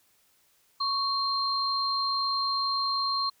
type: tone pair together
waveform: sine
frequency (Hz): 1108.7 / 4179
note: C#6 / C8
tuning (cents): 0 / -3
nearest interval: octave + major seventh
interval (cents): 2297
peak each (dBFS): -28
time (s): 0.8-3.3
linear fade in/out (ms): 10
effects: white hiss -66 dBFS RMS until 3.4 s